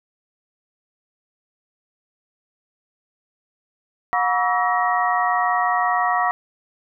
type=tone cluster; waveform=sine; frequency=723 / 965 / 1134 / 1309 / 1891 Hz; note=F#5 / B5 / C#6 / E6 / A#6; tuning=-40 / -40 / +39 / -13 / +24 cents; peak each=-21 / -25 / -22 / -27 / -25 dBFS; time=4.13-6.31 s; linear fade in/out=0 ms; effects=none